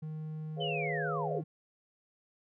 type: tone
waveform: triangle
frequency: 155.56 Hz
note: D#3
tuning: in tune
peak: -35 dBFS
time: 0.02-1.44 s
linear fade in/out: 10 ms
type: chord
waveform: sine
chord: C# dominant seventh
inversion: second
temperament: equal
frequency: 415.3 / 493.9 / 554.4 / 698.5 Hz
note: G#4 / B4 / C#5 / E#5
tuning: 0 / 0 / 0 / 0 cents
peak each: -38 / -40 / -42 / -38 dBFS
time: 0.56-1.42 s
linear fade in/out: 50 ms
type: linear sweep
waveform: sine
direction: down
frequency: 3100 to 260.2 Hz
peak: -35 dBFS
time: 0.6-1.42 s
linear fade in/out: 20 ms
effects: none